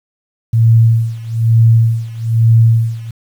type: tone with tremolo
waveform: sine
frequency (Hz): 114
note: A#2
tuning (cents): -38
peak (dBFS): -4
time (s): 0.53-3.11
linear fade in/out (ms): 5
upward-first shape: sine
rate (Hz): 1.1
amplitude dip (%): 90
effects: 7-bit